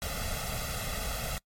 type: noise with comb filter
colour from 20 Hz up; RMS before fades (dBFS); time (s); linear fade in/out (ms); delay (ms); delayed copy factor
pink; -34; 0.02-1.38; 0; 1.5; +0.85
effects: noise-tail reverb RT60 0.1 s tail -25 dB re dry + MP3 64 kbps